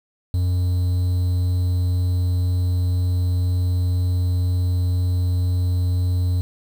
triangle tone with quantisation, 89.8 Hz, F2, 49 cents sharp, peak -15 dBFS, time 0.34-6.41 s, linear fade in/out 0 ms, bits 7, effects none

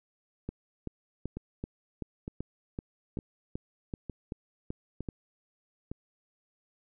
two click trains, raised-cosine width 3 ms, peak -24 / -22 dBFS, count 6 / 13, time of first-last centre 1.37-5.915 / 0.49-5.088 s, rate 1.1 / 2.61 Hz, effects none

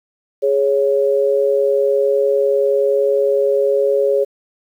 sine tone pair together, 414.8 / 554.4 Hz, G#4 / C#5, -2 / 0 cents, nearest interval perfect fourth, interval 502 cents, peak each -15 dBFS, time 0.42-4.25 s, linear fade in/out 20 ms, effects 8-bit

